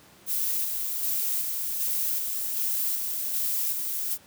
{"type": "noise with tremolo", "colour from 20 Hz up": "violet", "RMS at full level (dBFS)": -27, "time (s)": [0.26, 4.18], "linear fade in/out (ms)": 50, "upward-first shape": "square", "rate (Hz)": 1.3, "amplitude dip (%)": 30, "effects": ["pink hiss -54 dBFS RMS until 4.26 s", "high-pass 100 Hz 12 dB/octave"]}